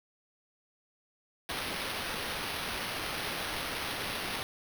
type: noise with sample-and-hold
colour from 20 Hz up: blue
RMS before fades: -36 dBFS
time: 1.49-4.43 s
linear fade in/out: 0 ms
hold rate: 7350 Hz
effects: none